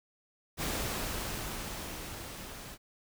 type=noise with level ramp; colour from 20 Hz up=pink; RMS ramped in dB=-33 to -46 dBFS; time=0.57-2.78 s; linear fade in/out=50 ms; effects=none